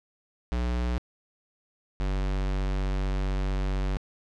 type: tone pair in turn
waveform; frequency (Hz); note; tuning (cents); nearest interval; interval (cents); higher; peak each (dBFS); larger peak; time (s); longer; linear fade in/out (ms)
square; 60.4 / 47.79; B1 / G1; -38 / -43; major third; 405; first; -26; neither; 0.52-0.98 / 2-3.97; second; 0
effects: low-pass 5000 Hz 12 dB/octave